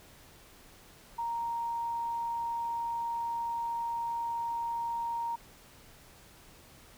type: tone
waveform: sine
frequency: 932.3 Hz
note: A#5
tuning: in tune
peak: -31 dBFS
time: 1.18-5.36 s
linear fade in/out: 10 ms
effects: pink hiss -56 dBFS RMS until 6.97 s